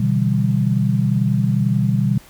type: chord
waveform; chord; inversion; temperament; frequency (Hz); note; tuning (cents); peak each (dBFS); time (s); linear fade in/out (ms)
sine; E minor seventh; second; equal with one note detuned; 124.69 / 146.83 / 164.81 / 196; B2 / D3 / E3 / G3; +17 / 0 / 0 / 0; -18 / -22 / -23 / -19; 0-2.18; 5
effects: pink hiss -46 dBFS RMS until 2.29 s